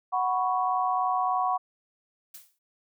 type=chord; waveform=sine; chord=F# suspended fourth; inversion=none; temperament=just; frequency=740 / 986.7 / 1110 Hz; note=F#5 / B5 / C#6; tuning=0 / -2 / +2 cents; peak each=-26 / -30 / -28 dBFS; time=0.12-1.58 s; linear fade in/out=20 ms
type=noise with exponential decay; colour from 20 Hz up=blue; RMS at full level=-41 dBFS; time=2.34-2.59 s; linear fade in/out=5 ms; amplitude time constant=53 ms
effects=none